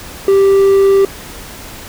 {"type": "tone", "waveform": "triangle", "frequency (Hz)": 392, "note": "G4", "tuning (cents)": 0, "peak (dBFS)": -4, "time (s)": [0.28, 1.05], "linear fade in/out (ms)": 2, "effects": ["pink hiss -31 dBFS RMS until 1.88 s"]}